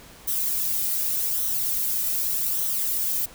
violet noise with flanger, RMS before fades -25 dBFS, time 0.27-3.26 s, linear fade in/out 10 ms, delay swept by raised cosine 0.41 to 1.81 ms, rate 0.85 Hz, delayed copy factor -0.55, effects pink hiss -47 dBFS RMS until 3.34 s

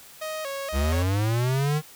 sawtooth tone with vibrato, 587.3 Hz, D5, in tune, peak -26 dBFS, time 0.21-1.03 s, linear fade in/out 10 ms, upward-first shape square, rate 2.1 Hz, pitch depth 110 cents each way
square linear sweep, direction up, 64.7 to 155.56 Hz, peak -22 dBFS, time 0.72-1.82 s, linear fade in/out 50 ms
effects white hiss -48 dBFS RMS until 1.95 s

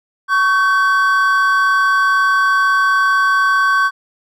triangle tone pair together, 1118 / 1540.3 Hz, C#6 / G6, +14 / -31 cents, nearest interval tritone, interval 555 cents, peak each -12 dBFS, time 0.28-3.91 s, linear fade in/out 50 ms, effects none

